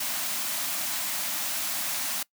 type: band-stop noise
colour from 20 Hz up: white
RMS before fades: -30 dBFS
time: 0-2.23 s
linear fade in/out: 5 ms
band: 320 to 560 Hz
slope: 96 dB/octave
effects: noise-tail reverb RT60 0.1 s tail -22 dB re dry + high-pass 200 Hz 12 dB/octave